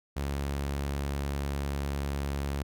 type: tone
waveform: sawtooth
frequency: 70.2 Hz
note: C#2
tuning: 22 cents sharp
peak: -26 dBFS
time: 0.16-2.63 s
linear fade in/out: 10 ms
effects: none